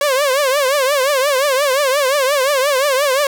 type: tone with vibrato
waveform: sawtooth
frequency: 550 Hz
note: C#5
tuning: 14 cents flat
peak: -9 dBFS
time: 0.01-3.27 s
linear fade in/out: 2 ms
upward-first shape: triangle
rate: 5.7 Hz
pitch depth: 160 cents each way
effects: none